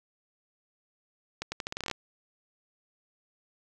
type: accelerating click train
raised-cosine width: 0.2 ms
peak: -16 dBFS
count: 12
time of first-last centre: 1.42-1.913 s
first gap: 100 ms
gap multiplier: 0.82
effects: none